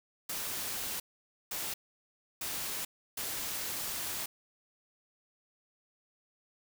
white noise bursts at uneven times, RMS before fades -37 dBFS, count 4, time 0.29-1 / 1.51-1.74 / 2.41-2.85 / 3.17-4.26 s, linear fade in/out 5 ms, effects none

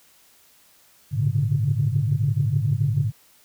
sine tone cluster, 103.1 / 114.8 / 139.5 / 146.4 Hz, G#2 / A#2 / C#3 / D3, -12 / -26 / +11 / -5 cents, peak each -24 dBFS, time 1.11-3.12 s, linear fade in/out 50 ms, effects tanh soft clip ceiling -9 dBFS + white hiss -56 dBFS RMS until 3.44 s

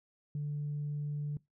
sine tone, 146.83 Hz, D3, in tune, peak -32 dBFS, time 0.35-1.37 s, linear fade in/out 2 ms, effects noise-tail reverb RT60 0.2 s tail -23 dB re dry + tanh soft clip ceiling -30 dBFS

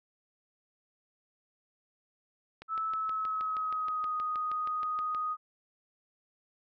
click train, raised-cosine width 0.3 ms, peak -29 dBFS, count 17, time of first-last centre 2.62-5.148 s, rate 6.33 Hz
sine tone with pitch glide, 1308 to 1245.3 Hz, E6 to D#6, -14 to +1 cents, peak -30 dBFS, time 2.68-5.37 s, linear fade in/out 50 ms, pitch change -85 cents, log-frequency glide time 2.86-4.14 s
effects none

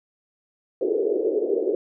pink band-pass noise, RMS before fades -23 dBFS, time 0.81-1.75 s, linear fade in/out 2 ms, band 360 to 480 Hz, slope 48 dB/octave, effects none

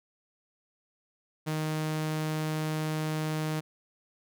sawtooth tone, 155.56 Hz, D#3, in tune, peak -25 dBFS, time 1.46-3.61 s, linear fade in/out 20 ms, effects none

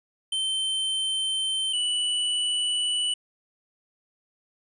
square tone pair in turn, 3100 / 2962 Hz, G7 / F#7, -20 / +1 cents, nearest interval minor second, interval 79 cents, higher first, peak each -25 / -24 dBFS, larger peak second, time 0.32-1.73 / 1.73-3.14 s, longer neither, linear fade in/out 5 ms, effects resampled to 24000 Hz

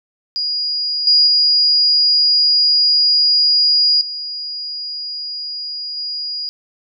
sine tone with level steps, 4876 Hz, D#8, 36 cents flat, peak -17 / -8 / -10 / -23 / -21 dBFS, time 0.36-6.49 s, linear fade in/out 0 ms, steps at 1.07 / 1.27 / 4.01 / 5.97 s, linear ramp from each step 2 ms, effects none

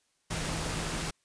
sine tone in noise, 161.1 Hz, E3, 39 cents flat, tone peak -40 dBFS, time 0.3-1.11 s, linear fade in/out 10 ms, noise pink, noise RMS -34 dBFS, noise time 0.3-1.11 s, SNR -9 dB, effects white hiss -73 dBFS RMS until 1.24 s + resampled to 22050 Hz

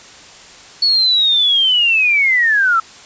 sine linear sweep, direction down, 4435 to 1297 Hz, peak -10 dBFS, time 0.82-2.8 s, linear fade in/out 5 ms, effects white hiss -39 dBFS RMS until 3.05 s + resampled to 16000 Hz

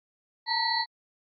sine tone cluster, 898 / 933 / 1942 / 4090 / 4421 Hz, A5 / A#5 / B6 / C8 / C#8, +35 / +1 / -30 / -40 / -5 cents, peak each -31 dBFS, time 0.46-0.86 s, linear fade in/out 50 ms, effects AAC 64 kbps

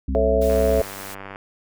harmonic tone, 65.9 Hz, C2, 13 cents sharp, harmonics 1 / 3 / 4, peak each -22 / -30 / -29 dBFS, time 0.08-0.81 s, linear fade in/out 5 ms
sine chord, A major, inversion none, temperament just, 440 / 550 / 660 Hz, A4 / C#5 / E5, 0 / -14 / +2 cents, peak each -21 dBFS, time 0.15-0.82 s, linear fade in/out 0 ms
white noise, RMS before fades -38 dBFS, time 0.41-1.15 s, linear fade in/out 10 ms
click train, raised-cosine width 0.5 ms, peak -20 dBFS, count 85, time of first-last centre 0.5-1.359 s, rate 97.8 Hz
effects none

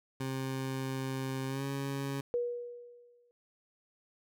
20% pulse tone with pitch glide, 132.8 to 137.96 Hz, C3 to C#3, +26 to -8 cents, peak -29 dBFS, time 0.2-2.21 s, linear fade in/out 5 ms, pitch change +66 cents, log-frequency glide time 1.47-1.64 s
sine tone with exponential decay, 482 Hz, B4, 42 cents flat, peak -27 dBFS, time 2.34-3.31 s, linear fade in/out 0 ms, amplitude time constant 210 ms
effects none

